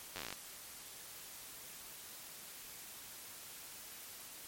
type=slowing click train; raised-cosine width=0.2 ms; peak=-24 dBFS; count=12; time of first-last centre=0.16-0.326 s; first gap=10 ms; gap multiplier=1.08; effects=white hiss -51 dBFS RMS until 4.47 s + MP3 64 kbps